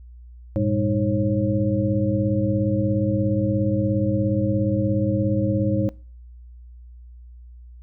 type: tone cluster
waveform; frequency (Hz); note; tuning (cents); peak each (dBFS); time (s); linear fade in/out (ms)
sine; 99.8 / 116.8 / 202.2 / 311.7 / 541; G2 / A#2 / G#3 / D#4 / C#5; +32 / +4 / -46 / +3 / -42; -25; 0.56-5.89; 0
effects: noise-tail reverb RT60 0.4 s tail -23 dB re dry + added 60 Hz sine -40 dBFS peak until 7.82 s